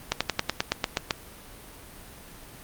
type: slowing click train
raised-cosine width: 0.2 ms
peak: -5 dBFS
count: 10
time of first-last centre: 0.12-1.108 s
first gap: 86 ms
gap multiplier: 1.06
effects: pink hiss -46 dBFS RMS until 2.63 s + Opus 32 kbps